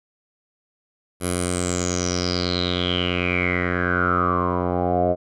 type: tone with low-pass filter sweep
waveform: 10% pulse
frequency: 89.2 Hz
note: F2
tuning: 37 cents sharp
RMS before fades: -22 dBFS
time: 1.2-5.16 s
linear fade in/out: 50 ms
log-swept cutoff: 11000 to 630 Hz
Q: 10
effects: none